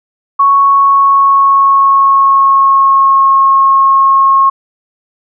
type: tone with pitch glide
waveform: sine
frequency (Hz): 1108.7 to 1085.3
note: C#6 to C#6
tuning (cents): 0 to -37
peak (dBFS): -4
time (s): 0.39-4.5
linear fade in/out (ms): 10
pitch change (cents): -37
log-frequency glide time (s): 0.57-3.35
effects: none